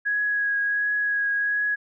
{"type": "tone with vibrato", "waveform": "sine", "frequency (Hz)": 1661.2, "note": "G#6", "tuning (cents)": 0, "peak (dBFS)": -21, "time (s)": [0.05, 1.76], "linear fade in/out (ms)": 20, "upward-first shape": "triangle", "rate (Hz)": 1.4, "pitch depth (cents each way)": 17, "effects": []}